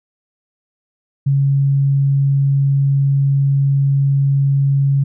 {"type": "tone", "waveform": "sine", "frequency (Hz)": 138.59, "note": "C#3", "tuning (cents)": 0, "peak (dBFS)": -11, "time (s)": [1.26, 5.04], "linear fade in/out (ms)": 10, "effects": []}